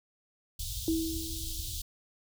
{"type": "band-stop noise", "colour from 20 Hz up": "pink", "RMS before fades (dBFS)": -37, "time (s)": [0.59, 1.82], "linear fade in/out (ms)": 5, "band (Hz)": [110, 3300], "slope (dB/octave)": 48}
{"type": "tone with exponential decay", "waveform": "sine", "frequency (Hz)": 324.4, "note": "E4", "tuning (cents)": -28, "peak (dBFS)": -24, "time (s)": [0.88, 1.8], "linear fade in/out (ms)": 1, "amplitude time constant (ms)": 200}
{"effects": []}